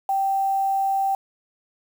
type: tone with quantisation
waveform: sine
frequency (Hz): 780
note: G5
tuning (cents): -9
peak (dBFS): -19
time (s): 0.09-1.15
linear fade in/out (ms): 2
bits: 7
effects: none